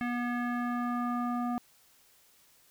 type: tone with low-pass filter sweep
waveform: square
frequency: 242.3 Hz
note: B3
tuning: 33 cents flat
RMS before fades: -32 dBFS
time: 0.01-1.58 s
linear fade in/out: 0 ms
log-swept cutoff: 2000 to 990 Hz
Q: 3.2
effects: white hiss -63 dBFS RMS until 2.7 s